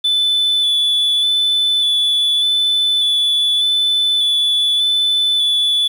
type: tone with vibrato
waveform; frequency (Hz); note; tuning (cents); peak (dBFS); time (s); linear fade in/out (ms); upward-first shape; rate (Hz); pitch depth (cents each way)
sine; 3479; A7; -20; -10; 0.04-5.88; 10; square; 0.84; 14
effects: tanh soft clip ceiling -11 dBFS + 7-bit